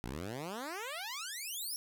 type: exponential sweep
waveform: 10% pulse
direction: up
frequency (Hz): 55 to 5640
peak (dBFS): -31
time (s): 0.04-1.76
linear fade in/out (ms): 0
effects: none